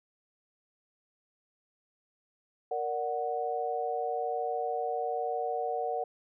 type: chord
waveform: sine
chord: Bb augmented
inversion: none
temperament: equal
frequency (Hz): 466.2 / 587.3 / 740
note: Bb4 / D5 / F#5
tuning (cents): 0 / 0 / 0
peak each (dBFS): -34 / -37 / -32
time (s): 2.71-6.04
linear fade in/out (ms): 5
effects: none